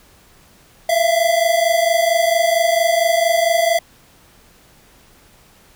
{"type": "tone pair together", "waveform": "square", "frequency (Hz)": [659.3, 683.7], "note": ["E5", "F5"], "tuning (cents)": [0, -37], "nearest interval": "minor second", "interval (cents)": 63, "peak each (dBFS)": -17, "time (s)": [0.89, 3.79], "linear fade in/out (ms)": 5, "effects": ["pink hiss -50 dBFS RMS until 5.75 s"]}